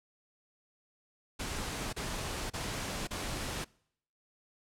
pink noise bursts, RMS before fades -37 dBFS, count 4, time 1.39-3.646 s, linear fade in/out 10 ms, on 540 ms, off 32 ms, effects noise-tail reverb RT60 0.7 s tail -25 dB re dry + low-pass 10000 Hz 12 dB/octave

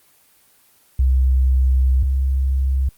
sine tone pair in turn, 64.9 / 66.57 Hz, C2 / C2, -13 / +31 cents, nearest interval unison, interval 44 cents, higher second, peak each -12 / -15 dBFS, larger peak first, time 0.99-2.03 / 2.03-2.89 s, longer first, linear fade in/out 5 ms, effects white hiss -55 dBFS RMS until 2.97 s + Opus 24 kbps

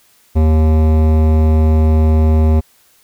sine tone with hard clipping, 78.4 Hz, D#2, 14 cents sharp, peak -10 dBFS, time 0.35-2.61 s, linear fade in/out 20 ms, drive 16 dB, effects white hiss -52 dBFS RMS until 3.03 s

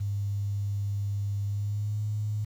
sine tone with pitch glide, 100.9 to 105.73 Hz, G#2 to G#2, -49 to +31 cents, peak -27 dBFS, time 0-2.45 s, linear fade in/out 10 ms, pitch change +80 cents, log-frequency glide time 1.46-2.01 s, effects 9-bit

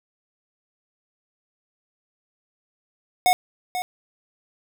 square tone with echo, 730 Hz, F#5, 24 cents flat, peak -15 dBFS, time 3.26-3.33 s, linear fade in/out 0 ms, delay 490 ms, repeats 1, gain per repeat -10 dB, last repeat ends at 3.82 s, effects none

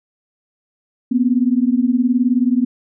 sine beating tone pair, 240.1 / 259.1 Hz, B3 / C4, -49 / -17 cents, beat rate 19 Hz, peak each -15 / -16 dBFS, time 1.11-2.65 s, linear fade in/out 10 ms, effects none

